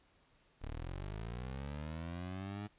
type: linear sweep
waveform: 20% pulse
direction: up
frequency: 34.47 to 105 Hz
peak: -36 dBFS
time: 0.61-2.68 s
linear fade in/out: 20 ms
effects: pink hiss -70 dBFS RMS until 2.78 s + resampled to 8000 Hz